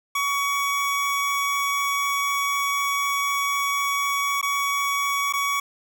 25% pulse tone with dropouts, 1126 Hz, C#6, 27 cents sharp, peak -18 dBFS, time 0.15-5.6 s, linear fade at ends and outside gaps 5 ms, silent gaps 4.414-4.427 / 5.326-5.335 s, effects none

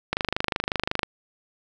click train, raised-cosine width 0.3 ms, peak -7 dBFS, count 24, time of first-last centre 0.13-1.032 s, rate 25.5 Hz, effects none

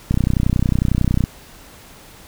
click train, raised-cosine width 5 ms, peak -4 dBFS, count 36, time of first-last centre 0.11-1.239 s, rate 31 Hz, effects pink hiss -43 dBFS RMS until 2.27 s

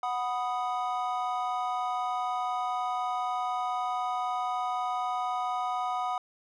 triangle chord, B major, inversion second, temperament equal with one note detuned, 737.9 / 987.8 / 1244.5 Hz, F#5 / B5 / D#6, -5 / 0 / 0 cents, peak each -29 / -33 / -32 dBFS, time 0.03-6.18 s, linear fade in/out 2 ms, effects resampled to 22050 Hz

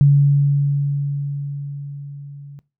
sine tone with level ramp, 142 Hz, C#3, 42 cents sharp, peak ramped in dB -7 to -34 dBFS, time 0.01-2.59 s, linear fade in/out 0 ms, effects noise-tail reverb RT60 0.3 s tail -21 dB re dry

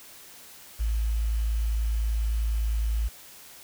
sine tone with quantisation, 55 Hz, A1, in tune, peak -23 dBFS, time 0.79-3.09 s, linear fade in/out 20 ms, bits 8, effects white hiss -48 dBFS RMS until 3.63 s

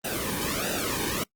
pink noise with flanger, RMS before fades -29 dBFS, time 0.04-1.24 s, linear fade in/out 10 ms, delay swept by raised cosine 0.91 to 1.51 ms, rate 1.5 Hz, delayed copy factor -0.85, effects noise-tail reverb RT60 0.1 s tail -23 dB re dry + Opus 24 kbps

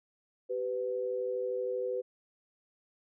sine tone pair together, 387.1 / 499.6 Hz, G4 / B4, -22 / +20 cents, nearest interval major third, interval 442 cents, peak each -36 / -32 dBFS, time 0.49-2.02 s, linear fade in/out 20 ms, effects none

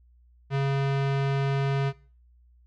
square tone with low-pass filter, 137.8 Hz, C#3, 10 cents flat, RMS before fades -25 dBFS, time 0.5-1.93 s, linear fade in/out 50 ms, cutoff 3000 Hz, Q 0.93, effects noise-tail reverb RT60 0.4 s tail -20 dB re dry + added 60 Hz sine -55 dBFS peak until 2.66 s

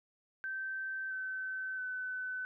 sine tone with pitch steps, 1551 / 1530.5 / 1510.3 Hz, G6 / G6 / F#6, -19 / -42 / +35 cents, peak -36 dBFS, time 0.44-2.45 s, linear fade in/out 0 ms, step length 670 ms, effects none

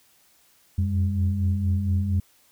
sine tone cluster, 86.8 / 91.1 / 201.9 Hz, F2 / F#2 / G#3, -10 / -26 / -49 cents, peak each -29 / -21 / -28 dBFS, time 0.78-2.2 s, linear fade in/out 5 ms, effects tanh soft clip ceiling -12 dBFS + white hiss -60 dBFS RMS until 2.51 s

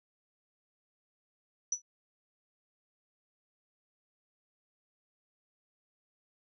sine tone with exponential decay, 5920 Hz, F#8, in tune, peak -25 dBFS, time 1.72-1.82 s, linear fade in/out 5 ms, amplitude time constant 20 ms, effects none

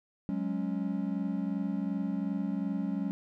triangle chord, F# suspended second, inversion none, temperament equal, 185 / 207.7 / 277.2 Hz, F#3 / G#3 / C#4, 0 / 0 / 0 cents, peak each -32 / -32 / -33 dBFS, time 0.29-3.11 s, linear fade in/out 0 ms, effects none

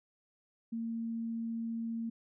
sine tone, 228.7 Hz, A#3, 33 cents flat, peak -34 dBFS, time 0.72-2.1 s, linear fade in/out 10 ms, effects none

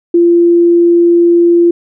sine tone, 343.5 Hz, F4, 29 cents flat, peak -4 dBFS, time 0.14-1.71 s, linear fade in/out 5 ms, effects none

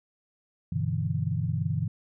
sine chord, E minor seventh, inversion first, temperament equal, 98 / 123.47 / 146.83 / 164.81 Hz, G2 / B2 / D3 / E3, 0 / 0 / 0 / 0 cents, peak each -31 dBFS, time 0.72-1.88 s, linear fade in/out 5 ms, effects none

